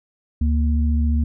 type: tone pair together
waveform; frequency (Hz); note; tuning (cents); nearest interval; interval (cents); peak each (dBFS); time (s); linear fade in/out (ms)
sine; 72.83 / 233.1; D2 / A#3; -14 / 0; octave + minor sixth; 2014; -16 / -24; 0.41-1.24; 5
effects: none